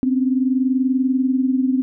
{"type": "tone pair together", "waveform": "sine", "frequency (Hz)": [256.8, 277.2], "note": ["C4", "C#4"], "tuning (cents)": [-32, 0], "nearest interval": "minor second", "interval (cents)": 132, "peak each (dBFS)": [-16, -22], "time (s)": [0.03, 1.82], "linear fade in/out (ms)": 0, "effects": []}